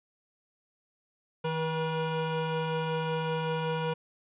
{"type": "tone cluster", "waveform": "square", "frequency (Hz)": [159.2, 482.9, 961], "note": ["D#3", "B4", "B5"], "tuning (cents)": [40, -39, -48], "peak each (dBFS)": [-33, -33, -36], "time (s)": [1.44, 3.94], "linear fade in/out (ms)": 10, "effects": ["resampled to 8000 Hz"]}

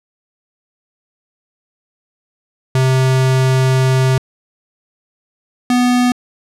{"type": "tone pair in turn", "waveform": "square", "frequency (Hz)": [130.81, 246.9], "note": ["C3", "B3"], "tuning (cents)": [0, 0], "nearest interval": "major seventh", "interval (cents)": 1100, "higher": "second", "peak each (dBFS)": -11, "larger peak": "neither", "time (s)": [[2.75, 4.18], [5.7, 6.12]], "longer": "first", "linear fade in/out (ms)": 2, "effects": ["low-pass 10000 Hz 12 dB/octave"]}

